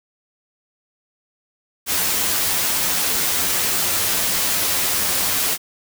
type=noise with comb filter; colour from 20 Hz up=white; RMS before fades=-20 dBFS; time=1.86-5.58 s; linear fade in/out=50 ms; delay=11 ms; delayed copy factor=+0.55; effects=none